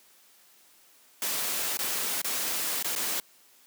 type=noise with dropouts; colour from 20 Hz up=white; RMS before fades=-30 dBFS; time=1.22-3.2 s; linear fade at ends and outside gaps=1 ms; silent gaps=1.771-1.79 / 2.217-2.245 / 2.826-2.845 / 2.952-2.961 s; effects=white hiss -59 dBFS RMS until 3.66 s + high-pass 200 Hz 12 dB/octave